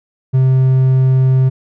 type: tone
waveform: triangle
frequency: 130.81 Hz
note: C3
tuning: in tune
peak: -6 dBFS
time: 0.33-1.5 s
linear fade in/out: 20 ms
effects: none